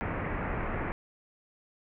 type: low-pass noise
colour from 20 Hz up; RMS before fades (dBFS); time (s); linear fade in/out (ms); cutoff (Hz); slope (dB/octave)
pink; -33; 0.01-0.92; 0; 2300; 48
effects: none